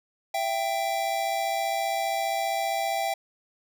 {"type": "tone pair together", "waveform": "square", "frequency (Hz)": [668.9, 784], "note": ["E5", "G5"], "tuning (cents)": [25, 0], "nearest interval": "minor third", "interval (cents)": 275, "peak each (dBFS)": [-30, -28], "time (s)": [0.34, 3.14], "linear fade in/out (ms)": 5, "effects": []}